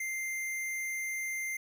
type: tone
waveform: square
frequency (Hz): 2093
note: C7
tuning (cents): 0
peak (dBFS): -34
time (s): 0-1.57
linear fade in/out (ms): 5
effects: none